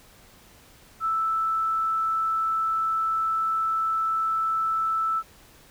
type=tone; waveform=sine; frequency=1318.5 Hz; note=E6; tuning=in tune; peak=-22 dBFS; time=1-5.23 s; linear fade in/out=50 ms; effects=pink hiss -53 dBFS RMS until 5.7 s